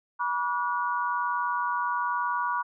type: tone cluster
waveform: sine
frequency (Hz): 969 / 1148 / 1449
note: B5 / D6 / F#6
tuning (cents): -33 / -40 / -37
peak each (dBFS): -28 / -30 / -32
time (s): 0.19-2.63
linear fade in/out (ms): 20
effects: none